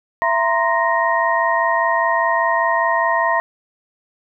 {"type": "tone cluster", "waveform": "sine", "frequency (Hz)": [669, 940, 1045, 1865], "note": ["E5", "A#5", "C6", "A#6"], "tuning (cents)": [25, 14, -2, 0], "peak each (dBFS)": -20, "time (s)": [0.22, 3.4], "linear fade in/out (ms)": 0, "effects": []}